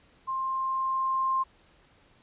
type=tone with level ramp; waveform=sine; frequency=1056 Hz; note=C6; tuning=16 cents sharp; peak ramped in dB=-28 to -23 dBFS; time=0.27-1.44 s; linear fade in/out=20 ms; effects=pink hiss -61 dBFS RMS until 2.22 s + resampled to 8000 Hz